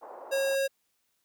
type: band-pass noise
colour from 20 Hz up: pink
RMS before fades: -45 dBFS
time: 0.01-0.56 s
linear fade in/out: 20 ms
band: 500 to 950 Hz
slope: 24 dB/octave
type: tone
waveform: square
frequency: 544 Hz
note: C#5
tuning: 33 cents flat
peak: -26 dBFS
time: 0.31-0.68 s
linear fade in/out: 20 ms
effects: white hiss -75 dBFS RMS until 1.24 s